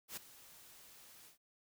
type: noise with ADSR envelope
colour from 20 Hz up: white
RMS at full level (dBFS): -43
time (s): 0.08-1.38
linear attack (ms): 89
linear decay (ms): 9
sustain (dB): -16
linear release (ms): 110
effects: none